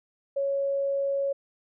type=tone; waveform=sine; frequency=554.4 Hz; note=C#5; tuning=in tune; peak=-24 dBFS; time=0.36-1.33 s; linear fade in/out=10 ms; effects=none